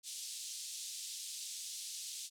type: band-pass noise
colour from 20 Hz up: white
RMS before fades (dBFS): -45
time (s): 0.03-2.3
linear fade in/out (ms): 50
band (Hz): 3400 to 9000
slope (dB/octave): 24
effects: none